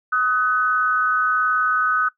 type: tone pair together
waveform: sine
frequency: 1261.3 / 1500 Hz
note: D#6 / F#6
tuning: +23 / +23 cents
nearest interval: minor third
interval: 300 cents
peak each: -19 dBFS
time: 0.12-2.09 s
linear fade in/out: 10 ms
effects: noise-tail reverb RT60 0.1 s tail -19 dB re dry